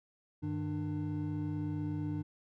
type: tone cluster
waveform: triangle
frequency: 97.9 / 153.7 / 298.2 Hz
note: G2 / D#3 / D4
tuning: -2 / -21 / +27 cents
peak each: -37 / -36 / -35 dBFS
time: 0.42-2.23 s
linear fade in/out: 20 ms
effects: none